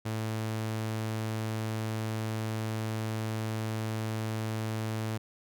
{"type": "tone", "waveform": "sawtooth", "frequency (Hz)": 110, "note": "A2", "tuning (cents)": 0, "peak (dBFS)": -27, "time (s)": [0.05, 5.18], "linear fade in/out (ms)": 10, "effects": []}